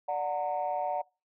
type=chord; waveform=sine; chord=D augmented; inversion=none; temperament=just; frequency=587.3 / 734.2 / 917.7 Hz; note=D5 / F#5 / A#5; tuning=0 / -14 / -27 cents; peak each=-33 / -30 / -34 dBFS; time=0.08-1.02 s; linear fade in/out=10 ms; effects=noise-tail reverb RT60 0.3 s tail -26 dB re dry + tanh soft clip ceiling -22 dBFS